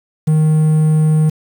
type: tone with quantisation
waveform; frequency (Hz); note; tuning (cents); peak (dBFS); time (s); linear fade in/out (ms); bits
triangle; 155.56; D#3; 0; -7; 0.27-1.3; 10; 6
effects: none